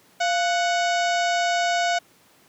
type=harmonic tone with a mistuned harmonic; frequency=740 Hz; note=F#5; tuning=in tune; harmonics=1 / 2 / 3 / 4 / 5 / 6 / 7 / 8 / 9 / 10; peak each=-21 / -27 / -31 / -33 / -35 / -37 / -38 / -39 / -40 / -41 dBFS; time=0.2-1.99 s; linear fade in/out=10 ms; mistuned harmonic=1; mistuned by=-110 cents; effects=pink hiss -56 dBFS RMS until 2.48 s + high-pass 150 Hz 12 dB/octave